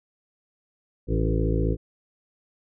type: harmonic tone with a mistuned harmonic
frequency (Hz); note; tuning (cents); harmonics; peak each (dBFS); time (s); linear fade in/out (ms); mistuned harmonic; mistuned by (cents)
55; A1; 0; 1 / 2 / 3 / 5 / 6 / 7 / 8 / 9; -24 / -27 / -29 / -31 / -32 / -32 / -33 / -34; 1.07-1.77; 50; 8; +25
effects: none